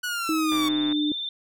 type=linear sweep; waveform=sawtooth; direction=down; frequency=1480 to 1108.7 Hz; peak=-23 dBFS; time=0.03-0.69 s; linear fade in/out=10 ms
type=tone with pitch glide; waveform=sine; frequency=316.4 to 298.6 Hz; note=D#4 to D4; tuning=+29 to +29 cents; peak=-22 dBFS; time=0.29-1.12 s; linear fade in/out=2 ms; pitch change=-100 cents; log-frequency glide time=0.4-0.86 s
type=tone with vibrato; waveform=sine; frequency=3573 Hz; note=A7; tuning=26 cents sharp; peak=-28 dBFS; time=0.49-1.29 s; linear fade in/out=2 ms; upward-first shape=sine; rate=19 Hz; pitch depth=26 cents each way
type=click train; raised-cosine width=0.5 ms; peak=-23 dBFS; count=54; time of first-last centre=0.52-0.925 s; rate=131 Hz
effects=none